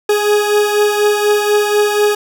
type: beating tone pair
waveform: 40% pulse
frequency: 415.5 / 419.6 Hz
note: G#4 / G#4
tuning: +1 / +18 cents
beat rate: 4.1 Hz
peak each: -11 / -17 dBFS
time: 0.09-2.15 s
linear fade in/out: 5 ms
effects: none